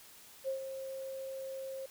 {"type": "tone with ADSR envelope", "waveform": "sine", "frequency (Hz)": 534, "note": "C5", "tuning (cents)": 35, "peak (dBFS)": -31, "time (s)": [0.44, 1.86], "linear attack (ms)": 41, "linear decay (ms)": 110, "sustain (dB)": -8, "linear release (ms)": 5, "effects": ["white hiss -56 dBFS RMS until 1.9 s"]}